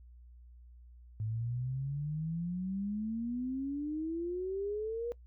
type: exponential sweep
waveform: sine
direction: up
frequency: 106.7 to 482 Hz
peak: -33 dBFS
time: 1.2-5.12 s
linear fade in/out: 0 ms
effects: noise-tail reverb RT60 0.1 s tail -21 dB re dry + added 60 Hz sine -52 dBFS peak until 5.26 s